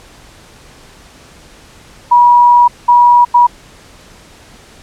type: tone bursts at uneven times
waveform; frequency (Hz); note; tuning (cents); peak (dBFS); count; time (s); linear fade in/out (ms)
sine; 966; B5; -39; -3; 3; 2.11-2.68 / 2.88-3.25 / 3.34-3.47; 10
effects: pink hiss -40 dBFS RMS until 4.82 s + low-pass 9000 Hz 12 dB/octave